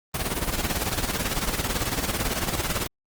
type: noise with tremolo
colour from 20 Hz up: pink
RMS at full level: -24 dBFS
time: 0.14-2.87 s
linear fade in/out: 5 ms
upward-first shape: sine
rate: 18 Hz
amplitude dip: 70%
effects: Opus 24 kbps